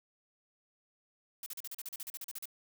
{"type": "noise bursts", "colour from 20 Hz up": "blue", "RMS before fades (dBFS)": -42, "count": 15, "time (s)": [1.43, 2.456], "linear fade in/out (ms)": 2, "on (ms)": 32, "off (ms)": 39, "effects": []}